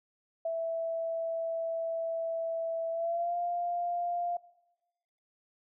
sine tone with pitch glide, 659.3 to 698.5 Hz, E5 to F5, 0 to 0 cents, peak -29 dBFS, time 0.45-4.37 s, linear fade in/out 5 ms, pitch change +100 cents, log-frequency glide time 2.91-3.36 s, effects noise-tail reverb RT60 1.0 s tail -20 dB re dry

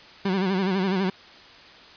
30% pulse tone with vibrato, 190 Hz, F#3, 46 cents sharp, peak -19 dBFS, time 0.25-1.1 s, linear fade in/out 5 ms, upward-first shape sine, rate 12 Hz, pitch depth 85 cents each way, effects white hiss -47 dBFS RMS until 1.96 s + resampled to 11025 Hz

